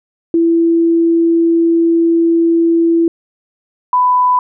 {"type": "tone pair in turn", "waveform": "sine", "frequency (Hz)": [333.7, 996.8], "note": ["E4", "B5"], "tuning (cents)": [21, 16], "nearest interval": "octave + perfect fifth", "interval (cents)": 1895, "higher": "second", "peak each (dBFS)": -8, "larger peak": "neither", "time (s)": [[0.34, 3.08], [3.93, 4.39]], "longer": "first", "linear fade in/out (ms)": 2, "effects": []}